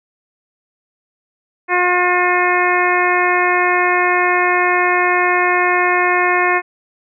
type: harmonic tone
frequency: 358 Hz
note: F4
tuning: 43 cents sharp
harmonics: 1 / 2 / 3 / 4 / 5 / 6 / 7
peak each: -19 / -19 / -18 / -24 / -18 / -20 / -24 dBFS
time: 1.68-6.62 s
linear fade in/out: 50 ms
effects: none